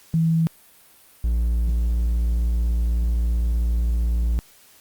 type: tone pair in turn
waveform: sine / triangle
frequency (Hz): 163.1 / 57.88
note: E3 / A#1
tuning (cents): -18 / -12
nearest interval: octave + tritone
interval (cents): 1794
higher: first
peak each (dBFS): -16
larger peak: neither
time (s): 0.14-0.47 / 1.24-4.39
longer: second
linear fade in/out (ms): 0
effects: white hiss -52 dBFS RMS until 4.8 s + Opus 48 kbps